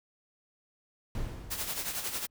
brown noise with exponential decay, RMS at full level -32 dBFS, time 1.15-2.3 s, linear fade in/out 1 ms, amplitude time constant 250 ms
white noise with tremolo, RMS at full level -33 dBFS, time 1.5-2.27 s, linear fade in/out 20 ms, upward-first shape sine, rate 11 Hz, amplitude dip 60%
effects none

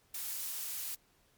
blue noise, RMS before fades -39 dBFS, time 0.14-0.95 s, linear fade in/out 5 ms, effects pink hiss -69 dBFS RMS until 1.37 s + MP3 96 kbps

